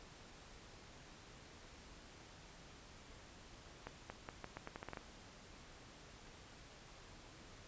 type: accelerating click train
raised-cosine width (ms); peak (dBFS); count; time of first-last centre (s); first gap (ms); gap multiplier
0.5; -30; 11; 3.87-4.972; 230; 0.82
effects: pink hiss -58 dBFS RMS until 7.67 s + resampled to 16000 Hz